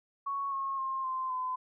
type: tone with pitch steps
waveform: sine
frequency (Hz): 1110 / 1086.5 / 1063.6 / 1041.1 / 1019.1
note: C#6 / C#6 / C6 / C6 / C6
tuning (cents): +2 / -35 / +28 / -9 / -46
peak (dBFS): -31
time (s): 0.26-1.56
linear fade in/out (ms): 10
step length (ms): 260
effects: none